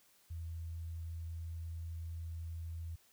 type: tone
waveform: sine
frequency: 82.7 Hz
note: E2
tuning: 6 cents sharp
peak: -40 dBFS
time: 0.3-2.96 s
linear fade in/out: 10 ms
effects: white hiss -68 dBFS RMS until 3.12 s